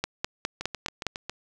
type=two click trains; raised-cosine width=0.2 ms; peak=-9 / -16 dBFS; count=6 / 6; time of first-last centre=0.04-1.067 / 0.61-1.296 s; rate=4.87 / 7.29 Hz; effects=none